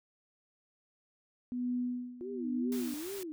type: tone with tremolo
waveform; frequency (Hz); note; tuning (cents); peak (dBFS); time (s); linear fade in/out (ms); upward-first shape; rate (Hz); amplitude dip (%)
sine; 246.9; B3; 0; -30; 1.52-2.94; 0; sine; 1.1; 85
type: tone with vibrato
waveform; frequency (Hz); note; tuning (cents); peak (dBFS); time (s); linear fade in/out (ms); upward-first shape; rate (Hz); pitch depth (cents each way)
sine; 342.6; F4; -33; -38; 2.21-3.32; 0; sine; 2.4; 270
type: noise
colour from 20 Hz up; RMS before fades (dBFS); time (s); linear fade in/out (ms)
white; -46; 2.72-3.23; 0
effects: none